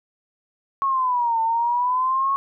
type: exponential two-way sweep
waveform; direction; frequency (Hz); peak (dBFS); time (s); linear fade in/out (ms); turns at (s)
sine; down then up; 1106 to 896 to 1106; -18; 0.82-2.36; 0; 1.41
effects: none